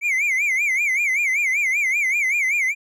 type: tone with vibrato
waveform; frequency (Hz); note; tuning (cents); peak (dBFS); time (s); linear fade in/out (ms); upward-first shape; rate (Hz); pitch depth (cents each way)
triangle; 2217; C#7; 0; -16; 0.01-2.75; 50; sine; 5.2; 160
effects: none